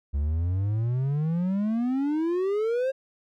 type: exponential sweep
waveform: triangle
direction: up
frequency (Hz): 68.4 to 542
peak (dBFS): -21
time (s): 0.13-2.92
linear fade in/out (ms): 20
effects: none